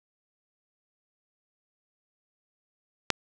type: click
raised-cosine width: 0.2 ms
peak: -4 dBFS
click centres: 3.103 s
effects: none